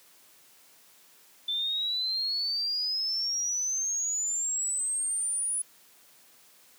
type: exponential sweep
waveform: sine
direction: up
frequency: 3520 to 9956 Hz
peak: -27 dBFS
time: 1.48-5.62 s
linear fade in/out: 5 ms
effects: white hiss -58 dBFS RMS until 6.78 s + high-pass 150 Hz 12 dB/octave